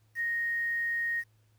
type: tone with quantisation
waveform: sine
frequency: 1864.7 Hz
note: A#6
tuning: in tune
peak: -28 dBFS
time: 0.15-1.24 s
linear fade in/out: 50 ms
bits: 9
effects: added 108 Hz sine -63 dBFS peak until 1.58 s + pink hiss -73 dBFS RMS until 1.58 s